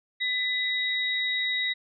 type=tone pair together; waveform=sine; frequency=2000 / 3804 Hz; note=B6 / A#7; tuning=+21 / +34 cents; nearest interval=major seventh; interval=1113 cents; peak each=-27 / -28 dBFS; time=0.2-1.74 s; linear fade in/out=20 ms; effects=none